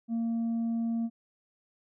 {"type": "tone with tanh clipping", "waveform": "sine", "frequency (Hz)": 230, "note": "A#3", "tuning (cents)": -23, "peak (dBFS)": -28, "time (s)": [0.08, 1.1], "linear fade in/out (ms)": 50, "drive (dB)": 2, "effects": []}